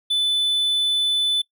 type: tone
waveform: triangle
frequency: 3500 Hz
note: A7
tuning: 10 cents flat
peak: -16 dBFS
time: 0.1-1.42 s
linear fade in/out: 10 ms
effects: noise-tail reverb RT60 0.1 s tail -21 dB re dry